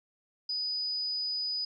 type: tone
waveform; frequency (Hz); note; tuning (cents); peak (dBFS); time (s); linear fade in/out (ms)
sine; 4970; D#8; -3; -30; 0.49-1.65; 5
effects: none